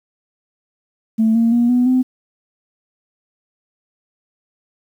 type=tone with pitch steps; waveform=sine; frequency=222 / 230 / 238.2 / 246.8 / 255.6 Hz; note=A3 / A#3 / A#3 / B3 / C4; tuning=+16 / -23 / +38 / -1 / -40 cents; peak=-10 dBFS; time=1.18-2.03 s; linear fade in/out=20 ms; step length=170 ms; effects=tanh soft clip ceiling -7 dBFS + 8-bit